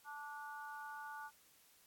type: harmonic tone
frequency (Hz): 291.9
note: D4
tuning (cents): -10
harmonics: 3 / 4 / 5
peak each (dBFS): -49 / -53 / -50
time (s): 0.04-1.31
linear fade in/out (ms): 50
effects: white hiss -68 dBFS RMS until 1.86 s + AAC 64 kbps